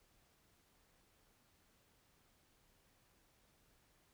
silence, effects pink hiss -73 dBFS RMS until 4.13 s

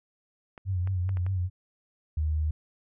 clicks, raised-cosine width 0.5 ms, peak -29 dBFS, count 5, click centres 0.578 / 0.874 / 1.092 / 1.171 / 1.265 s
sine tone with vibrato, 92.5 Hz, F#2, in tune, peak -25 dBFS, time 0.65-1.5 s, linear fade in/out 50 ms, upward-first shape sine, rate 4.9 Hz, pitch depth 74 cents each way
sine tone, 77.2 Hz, D#2, 13 cents flat, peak -24 dBFS, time 2.17-2.51 s, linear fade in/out 5 ms
effects none

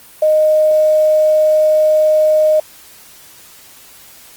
sine tone with quantisation, 618 Hz, D#5, 12 cents flat, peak -8 dBFS, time 0.22-2.6 s, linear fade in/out 5 ms, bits 6, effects white hiss -41 dBFS RMS until 4.36 s + Opus 24 kbps

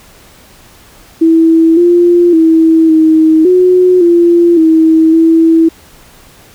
sine tone with pitch steps, 326.5 / 348.3 / 323.9 / 317 / 364.4 / 343.3 / 320.9 / 326.8 Hz, E4 / F4 / E4 / D#4 / F#4 / F4 / E4 / E4, -17 / -5 / -30 / +32 / -26 / -30 / -46 / -15 cents, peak -3 dBFS, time 1.21-5.69 s, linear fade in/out 10 ms, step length 560 ms, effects pink hiss -40 dBFS RMS until 6.54 s

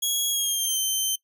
15% pulse tone with pitch glide, 3322 to 3100 Hz, G#7 to G7, 0 to -20 cents, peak -16 dBFS, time 0.02-1.16 s, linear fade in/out 10 ms, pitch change -120 cents, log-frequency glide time 0.3-0.79 s, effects noise-tail reverb RT60 0.1 s tail -20 dB re dry

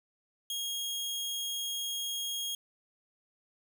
sawtooth tone, 3268 Hz, G#7, 29 cents flat, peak -30 dBFS, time 0.5-2.55 s, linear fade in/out 2 ms, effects none

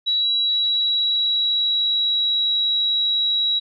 sine tone with pitch glide, 3901 to 3876 Hz, B7 to B7, -22 to -33 cents, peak -17 dBFS, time 0.06-3.6 s, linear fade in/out 20 ms, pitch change -11 cents, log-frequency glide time 0.26-2.56 s, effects none

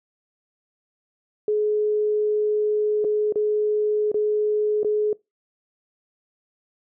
sine tone with dropouts, 422.9 Hz, G#4, 31 cents sharp, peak -18 dBFS, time 1.48-5.13 s, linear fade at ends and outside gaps 2 ms, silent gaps 3.043-3.047 / 3.324-3.357 / 4.117-4.143 / 4.832-4.846 s, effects noise-tail reverb RT60 0.2 s tail -22 dB re dry

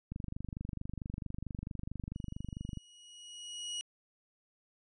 click train, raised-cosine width 5 ms, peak -27 dBFS, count 66, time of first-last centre 0.12-2.773 s, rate 24.5 Hz
sawtooth tone with exponential growth, 2904 Hz, F#7, 33 cents flat, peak -32 dBFS, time 2.15-3.81 s, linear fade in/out 0 ms, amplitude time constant 360 ms
effects resampled to 22050 Hz

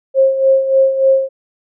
sine tone with tremolo, 535 Hz, C5, 38 cents sharp, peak -6 dBFS, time 0.14-1.29 s, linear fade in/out 50 ms, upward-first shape sine, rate 3.4 Hz, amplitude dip 65%, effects none

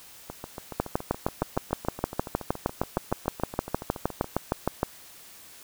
two click trains, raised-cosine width 1 ms, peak -21 / -9 dBFS, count 29 / 27, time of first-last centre 0.3-4.244 / 0.8-4.831 s, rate 7.1 / 6.45 Hz, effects white hiss -49 dBFS RMS until 5.63 s

